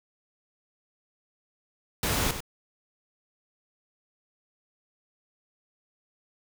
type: noise with echo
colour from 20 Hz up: pink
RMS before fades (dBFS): -27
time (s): 2.03-2.31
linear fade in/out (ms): 2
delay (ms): 95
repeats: 1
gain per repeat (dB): -9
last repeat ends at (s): 2.405
effects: none